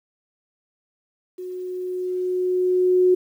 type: tone with level ramp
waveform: sine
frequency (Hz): 365.3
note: F#4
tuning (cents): -22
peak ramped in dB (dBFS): -30 to -12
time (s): 1.38-3.15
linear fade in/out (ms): 10
effects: 9-bit